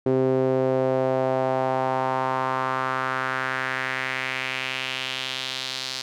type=tone with band-pass filter sweep; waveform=sawtooth; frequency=130.81 Hz; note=C3; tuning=in tune; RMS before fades=-25 dBFS; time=0.06-6.02 s; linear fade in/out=5 ms; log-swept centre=380 to 4500 Hz; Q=2.5; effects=none